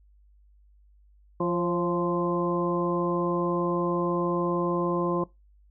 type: harmonic tone with a mistuned harmonic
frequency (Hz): 173.6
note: F3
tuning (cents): -10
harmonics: 1 / 2 / 3 / 4 / 5 / 6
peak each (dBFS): -29 / -27 / -31 / -39 / -40 / -31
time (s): 1.4-5.24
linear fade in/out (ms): 5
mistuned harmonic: 3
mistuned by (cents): +39
effects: noise-tail reverb RT60 0.2 s tail -21 dB re dry + added 50 Hz sine -55 dBFS peak until 5.7 s